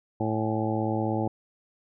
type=harmonic tone with a mistuned harmonic; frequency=110 Hz; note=A2; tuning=in tune; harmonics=1 / 2 / 3 / 4 / 5 / 6 / 7 / 8; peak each=-30 / -31 / -30 / -36 / -34 / -40 / -34 / -36 dBFS; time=0.2-1.28 s; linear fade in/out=5 ms; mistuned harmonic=8; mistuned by=-68 cents; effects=none